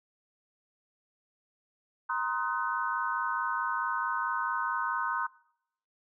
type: chord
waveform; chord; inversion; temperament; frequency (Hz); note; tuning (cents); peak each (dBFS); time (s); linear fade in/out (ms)
sine; C half-diminished seventh; third; just; 941.9 / 1046.5 / 1255.8 / 1507; Bb5 / C6 / Eb6 / Gb6; +18 / 0 / +16 / +31; -34; 2.09-5.27; 10
effects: noise-tail reverb RT60 0.7 s tail -21 dB re dry